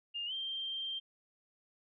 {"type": "tone with pitch glide", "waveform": "sine", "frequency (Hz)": [2817, 3162], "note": ["F7", "G7"], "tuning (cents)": [14, 14], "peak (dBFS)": -36, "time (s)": [0.14, 1], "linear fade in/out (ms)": 20, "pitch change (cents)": 200, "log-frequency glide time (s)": [0.26, 0.33], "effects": []}